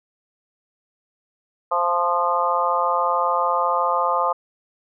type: harmonic tone with a mistuned harmonic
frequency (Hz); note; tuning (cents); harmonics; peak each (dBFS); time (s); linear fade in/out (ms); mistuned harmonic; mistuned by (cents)
174.61; F3; 0; 3 / 4 / 5 / 6 / 7; -25 / -26 / -24 / -23 / -23; 1.71-4.33; 10; 4; -18
effects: none